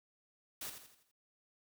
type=noise with echo; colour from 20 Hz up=white; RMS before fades=-43 dBFS; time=0.61-0.7 s; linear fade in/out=5 ms; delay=83 ms; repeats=5; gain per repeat=-7 dB; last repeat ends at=1.115 s; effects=none